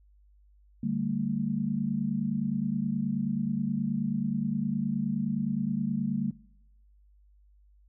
sine chord, D suspended fourth, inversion none, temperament equal with one note detuned, 146.83 / 196 / 225.5 Hz, D3 / G3 / A3, 0 / 0 / +43 cents, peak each -34 / -31 / -29 dBFS, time 0.83-6.31 s, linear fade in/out 5 ms, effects noise-tail reverb RT60 0.9 s tail -23 dB re dry + added 50 Hz sine -57 dBFS peak until 7.88 s

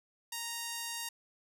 5% pulse tone, 932.3 Hz, A#5, in tune, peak -25 dBFS, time 0.32-1.09 s, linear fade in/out 5 ms, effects none

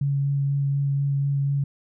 sine tone with vibrato, 140 Hz, C#3, 18 cents sharp, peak -20 dBFS, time 0.01-1.64 s, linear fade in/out 5 ms, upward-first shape sine, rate 4.1 Hz, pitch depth 10 cents each way, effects none

